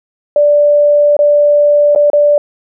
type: tone with dropouts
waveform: sine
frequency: 586 Hz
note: D5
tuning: 4 cents flat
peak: -5 dBFS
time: 0.36-2.38 s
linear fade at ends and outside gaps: 2 ms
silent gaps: 1.167-1.19 / 1.95-1.959 / 2.101-2.132 s
effects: none